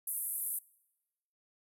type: band-pass noise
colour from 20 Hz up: white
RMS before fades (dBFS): -37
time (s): 0.07-0.59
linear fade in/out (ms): 5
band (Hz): 9900 to 13000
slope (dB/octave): 48
effects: noise-tail reverb RT60 1.0 s tail -24 dB re dry